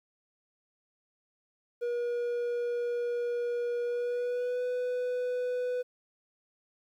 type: tone with pitch glide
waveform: triangle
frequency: 479.9 to 496.8 Hz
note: B4 to B4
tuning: -50 to +10 cents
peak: -27 dBFS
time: 1.81-5.83 s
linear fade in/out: 20 ms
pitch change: +60 cents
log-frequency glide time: 3.83-4.63 s
effects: 11-bit